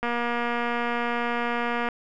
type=click train; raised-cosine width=0.5 ms; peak=-13 dBFS; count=443; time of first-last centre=0.03-1.887 s; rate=238 Hz; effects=none